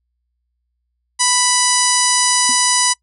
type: harmonic tone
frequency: 987.8 Hz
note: B5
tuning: in tune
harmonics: 1 / 2 / 3 / 4 / 5 / 6 / 7 / 8 / 9 / 10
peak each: -20 / -23 / -25 / -24 / -20 / -19 / -22 / -25 / -19 / -22 dBFS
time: 1.19-2.94 s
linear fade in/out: 20 ms
type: tone with exponential decay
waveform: sine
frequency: 250.4 Hz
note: B3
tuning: 24 cents sharp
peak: -23 dBFS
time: 2.49-2.58 s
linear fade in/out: 2 ms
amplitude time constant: 19 ms
effects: noise-tail reverb RT60 0.1 s tail -25 dB re dry + added 60 Hz sine -68 dBFS peak until 3.02 s